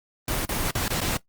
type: noise with dropouts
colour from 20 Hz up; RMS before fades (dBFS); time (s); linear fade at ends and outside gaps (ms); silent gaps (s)
pink; -26; 0.28-1.17; 2; 0.452-0.491 / 0.709-0.752 / 0.881-0.903 / 1.005-1.015
effects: noise-tail reverb RT60 0.1 s tail -18 dB re dry + Opus 24 kbps